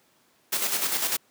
white noise with tremolo, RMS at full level -25 dBFS, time 0.52-1.17 s, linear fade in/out 10 ms, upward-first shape square, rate 10 Hz, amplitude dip 45%, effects pink hiss -63 dBFS RMS until 1.3 s + high-pass 200 Hz 12 dB/octave

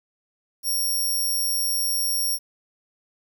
5% pulse tone, 5570 Hz, F8, 5 cents flat, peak -16 dBFS, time 0.63-2.39 s, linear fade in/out 50 ms, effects 9-bit

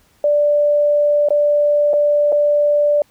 sine tone with dropouts, 587.3 Hz, D5, in tune, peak -11 dBFS, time 0.24-3.02 s, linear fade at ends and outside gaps 2 ms, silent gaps 1.287-1.305 / 1.933-1.937 / 2.321-2.325 s, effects pink hiss -56 dBFS RMS until 3.1 s

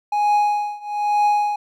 triangle tone with tremolo, 830.6 Hz, G#5, in tune, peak -11 dBFS, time 0.12-1.56 s, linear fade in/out 5 ms, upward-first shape triangle, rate 1.1 Hz, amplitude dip 95%, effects none

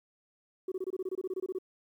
sine tone bursts, 374.4 Hz, F#4, 20 cents sharp, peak -30 dBFS, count 15, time 0.68-1.586 s, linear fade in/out 5 ms, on 38 ms, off 24 ms, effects tanh soft clip ceiling -28 dBFS + 11-bit

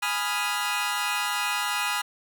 20% pulse chord, F half-diminished seventh, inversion first, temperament equal, 830.6 / 987.8 / 1244.5 / 1396.9 Hz, Ab5 / Cb6 / Eb6 / F6, 0 / 0 / 0 / 0 cents, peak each -26 dBFS, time 0.02-2.02 s, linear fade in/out 10 ms, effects none

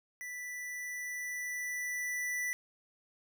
square tone with level ramp, 1975.5 Hz, B6, in tune, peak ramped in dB -41 to -33 dBFS, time 0.21-2.53 s, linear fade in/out 0 ms, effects none

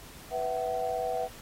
sine chord, B suspended fourth, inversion none, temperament equal with one note detuned, 493.9 / 659.3 / 756.4 Hz, B4 / E5 / F#5, 0 / 0 / +38 cents, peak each -33 / -33 / -32 dBFS, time 0.3-1.29 s, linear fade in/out 50 ms, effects pink hiss -49 dBFS RMS until 1.41 s + AAC 48 kbps

